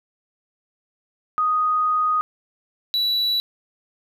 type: tone pair in turn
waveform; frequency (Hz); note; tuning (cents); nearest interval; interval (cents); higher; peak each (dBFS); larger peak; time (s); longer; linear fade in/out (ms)
sine / triangle; 1244.5 / 3937; D#6 / B7; 0 / -6; octave + minor sixth; 1994; second; -17; neither; 1.38-2.21 / 2.94-3.4; first; 0
effects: none